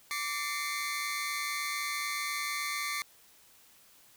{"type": "tone cluster", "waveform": "sawtooth", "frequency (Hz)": [1166, 1801, 2076, 2225], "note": ["D6", "A6", "C7", "C#7"], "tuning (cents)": [-13, 40, -14, 6], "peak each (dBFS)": [-33, -39, -33, -36], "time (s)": [0.11, 3.02], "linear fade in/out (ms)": 0, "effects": ["white hiss -60 dBFS RMS until 4.16 s"]}